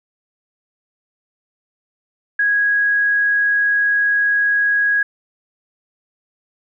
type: tone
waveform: sine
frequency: 1655 Hz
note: G#6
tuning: 6 cents flat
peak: -13 dBFS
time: 2.39-5.03 s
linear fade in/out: 5 ms
effects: none